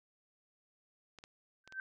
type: clicks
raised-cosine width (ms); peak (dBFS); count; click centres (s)
0.2; -34; 4; 1.187 / 1.239 / 1.676 / 1.724
type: tone with exponential growth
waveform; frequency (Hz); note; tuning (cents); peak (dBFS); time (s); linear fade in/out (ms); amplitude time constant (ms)
sine; 1551; G6; -19; -34; 1.64-1.8; 1; 33
effects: none